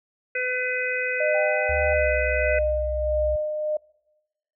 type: harmonic tone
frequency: 503 Hz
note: B4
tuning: 32 cents sharp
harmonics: 1 / 3 / 4 / 5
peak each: -29 / -29 / -29 / -29 dBFS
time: 0.35-2.59 s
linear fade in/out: 5 ms
type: tone with tremolo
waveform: sine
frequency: 609 Hz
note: D#5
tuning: 37 cents flat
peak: -20 dBFS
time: 1.2-3.77 s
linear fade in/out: 5 ms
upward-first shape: sine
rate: 1.6 Hz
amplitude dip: 45%
type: tone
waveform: sine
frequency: 784 Hz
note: G5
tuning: in tune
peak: -30 dBFS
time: 1.34-1.94 s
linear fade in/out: 10 ms
type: tone with pitch glide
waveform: sine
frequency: 73.42 to 63.92 Hz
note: D2 to C2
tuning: 0 to -40 cents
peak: -27 dBFS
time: 1.69-3.36 s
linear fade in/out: 5 ms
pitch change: -240 cents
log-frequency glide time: 1.95-2.09 s
effects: noise-tail reverb RT60 1.0 s tail -25 dB re dry